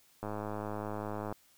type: click train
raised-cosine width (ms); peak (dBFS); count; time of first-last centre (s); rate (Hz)
1; -24; 116; 0.23-1.325; 105
effects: white hiss -65 dBFS RMS until 1.57 s